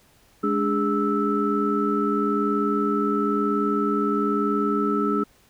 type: tone cluster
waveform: sine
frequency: 209 / 290 / 410.6 / 1314 Hz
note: G#3 / D4 / G#4 / E6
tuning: +11 / -22 / -20 / -6 cents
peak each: -25 dBFS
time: 0.43-5.24 s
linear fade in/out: 10 ms
effects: tanh soft clip ceiling -9 dBFS + pink hiss -58 dBFS RMS until 5.49 s